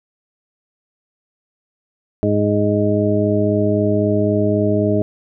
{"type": "harmonic tone", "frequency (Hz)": 103.83, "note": "G#2", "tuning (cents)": 0, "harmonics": [1, 2, 3, 4, 6], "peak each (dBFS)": [-20, -20, -20, -20, -20], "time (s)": [2.23, 5.02], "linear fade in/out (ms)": 0, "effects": []}